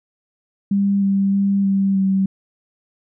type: tone with pitch steps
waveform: sine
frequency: 199.1 / 196.4 / 198.1 / 195.4 / 192.5 Hz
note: G3 / G3 / G3 / G3 / G3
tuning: +27 / +4 / +18 / -5 / -31 cents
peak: -14 dBFS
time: 0.71-2.26 s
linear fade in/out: 5 ms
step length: 310 ms
effects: none